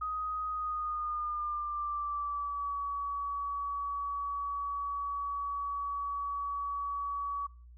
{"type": "tone with pitch glide", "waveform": "sine", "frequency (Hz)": [1252, 1134.9], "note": ["D#6", "C#6"], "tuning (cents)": [10, 40], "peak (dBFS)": -32, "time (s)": [0.01, 7.47], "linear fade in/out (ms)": 10, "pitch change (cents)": -170, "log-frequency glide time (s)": [0.48, 2.77], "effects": ["noise-tail reverb RT60 0.5 s tail -23 dB re dry", "added 60 Hz sine -50 dBFS peak until 7.77 s"]}